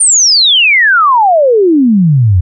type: exponential sweep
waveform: sine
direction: down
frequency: 9300 to 84.3 Hz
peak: -4 dBFS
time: 0-2.41 s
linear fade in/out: 10 ms
effects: none